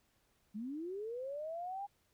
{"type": "linear sweep", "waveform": "sine", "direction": "up", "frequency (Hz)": [198.4, 818], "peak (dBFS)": -39, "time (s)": [0.54, 1.87], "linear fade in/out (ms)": 20, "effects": ["pink hiss -75 dBFS RMS until 2.13 s"]}